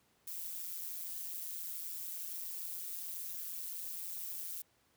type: noise with amplitude modulation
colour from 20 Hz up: violet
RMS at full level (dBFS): -39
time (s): 0.27-4.62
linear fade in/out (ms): 5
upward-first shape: sine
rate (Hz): 173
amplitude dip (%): 80
effects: pink hiss -72 dBFS RMS until 4.96 s + high-pass 80 Hz 12 dB/octave